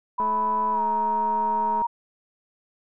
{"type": "tone with pitch glide", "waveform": "sine", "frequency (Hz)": [987.8, 940.5], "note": ["B5", "A#5"], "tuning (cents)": [0, 15], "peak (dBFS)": -21, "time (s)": [0.18, 1.87], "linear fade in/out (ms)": 10, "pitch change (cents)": -85, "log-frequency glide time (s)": [0.72, 0.81]}
{"type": "click train", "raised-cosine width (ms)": 1, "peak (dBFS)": -22, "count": 349, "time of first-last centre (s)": [0.2, 1.819], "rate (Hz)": 215}
{"effects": []}